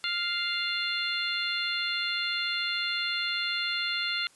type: harmonic tone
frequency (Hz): 698.5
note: F5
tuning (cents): 0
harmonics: 2 / 3 / 4 / 5 / 6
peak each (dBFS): -34 / -34 / -34 / -34 / -34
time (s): 0.04-4.27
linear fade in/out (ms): 0
effects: white hiss -59 dBFS RMS until 4.35 s + resampled to 24000 Hz